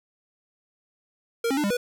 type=tone with pitch steps; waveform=square; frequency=464.4 / 270.5 / 298.2 / 200.8 / 489.3 Hz; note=A#4 / C#4 / D4 / G3 / B4; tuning=-7 / -42 / +27 / +42 / -16 cents; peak=-23 dBFS; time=1.44-1.77 s; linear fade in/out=5 ms; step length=66 ms; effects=none